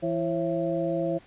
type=harmonic tone with a mistuned harmonic; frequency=167.1 Hz; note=E3; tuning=24 cents sharp; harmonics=1 / 2 / 3 / 4; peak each=-32 / -29 / -29 / -31 dBFS; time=0.02-1.19 s; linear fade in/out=20 ms; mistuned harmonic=3; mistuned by=+130 cents; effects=pink hiss -55 dBFS RMS until 1.26 s + resampled to 8000 Hz